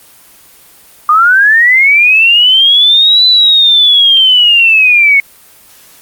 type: linear two-way sweep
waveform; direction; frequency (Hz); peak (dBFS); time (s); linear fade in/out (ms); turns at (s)
sine; up then down; 1195 to 4019 to 2189; -3; 1.09-5.2; 2; 3.26
effects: white hiss -40 dBFS RMS until 6.01 s + Opus 24 kbps